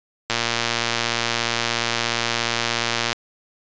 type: click train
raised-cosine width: 0.2 ms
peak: -3 dBFS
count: 332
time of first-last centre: 0.3-3.129 s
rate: 117 Hz
effects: resampled to 16000 Hz